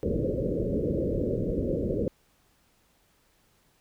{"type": "low-pass noise", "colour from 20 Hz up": "white", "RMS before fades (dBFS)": -28, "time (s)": [0.03, 2.08], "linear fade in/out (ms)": 0, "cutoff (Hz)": 560, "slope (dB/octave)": 96, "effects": ["pink hiss -66 dBFS RMS until 3.8 s"]}